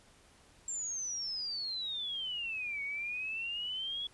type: exponential two-way sweep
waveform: sine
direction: down then up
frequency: 7459 to 2217 to 3387 Hz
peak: -35 dBFS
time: 0.68-4.07 s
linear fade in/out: 2 ms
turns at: 2.83 s
effects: pink hiss -62 dBFS RMS until 4.13 s + resampled to 24000 Hz